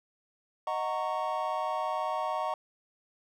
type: chord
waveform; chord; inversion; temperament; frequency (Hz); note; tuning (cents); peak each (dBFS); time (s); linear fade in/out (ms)
triangle; D# minor seventh; none; equal with one note detuned; 622.3 / 740 / 923.2 / 1108.7; D#5 / F#5 / A#5 / C#6; 0 / 0 / -17 / 0; -33; 0.67-2.54; 2
effects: none